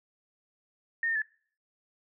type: tone with pitch steps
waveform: sine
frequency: 1836 / 1818 / 1727 Hz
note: A#6 / A#6 / A6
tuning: -27 / -44 / -33 cents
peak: -26 dBFS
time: 1.03-1.219 s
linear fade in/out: 2 ms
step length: 63 ms
effects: noise-tail reverb RT60 0.5 s tail -23 dB re dry